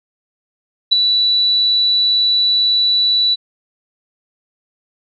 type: tone with ADSR envelope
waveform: sine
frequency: 3951 Hz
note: B7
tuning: in tune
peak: -4 dBFS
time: 0.91-3.36 s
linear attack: 19 ms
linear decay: 4 ms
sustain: -7 dB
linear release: 28 ms
effects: none